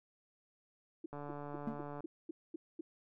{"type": "tone bursts", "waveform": "sine", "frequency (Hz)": 326, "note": "E4", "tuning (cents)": -19, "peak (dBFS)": -39, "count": 8, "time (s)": [1.04, 2.81], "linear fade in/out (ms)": 5, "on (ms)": 20, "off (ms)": 230}
{"type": "click train", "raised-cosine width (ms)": 1, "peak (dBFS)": -32, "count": 128, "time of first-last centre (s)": [1.13, 2.006], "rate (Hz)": 145}
{"type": "tone with exponential decay", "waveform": "triangle", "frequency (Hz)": 226.8, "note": "A#3", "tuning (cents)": -47, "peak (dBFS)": -30, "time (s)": [1.67, 1.83], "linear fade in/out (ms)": 5, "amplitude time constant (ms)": 33}
{"effects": []}